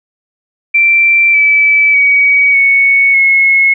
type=tone with pitch steps; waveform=sine; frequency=2349 / 2305 / 2261 / 2218 / 2177 Hz; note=D7 / D7 / C#7 / C#7 / C#7; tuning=0 / -33 / +34 / 0 / -32 cents; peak=-5 dBFS; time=0.74-3.74 s; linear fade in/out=10 ms; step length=600 ms; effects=none